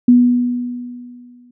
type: tone with exponential decay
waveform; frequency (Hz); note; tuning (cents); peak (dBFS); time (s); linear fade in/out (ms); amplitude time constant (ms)
sine; 244.8; B3; -15; -4; 0.08-1.51; 5; 310
effects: none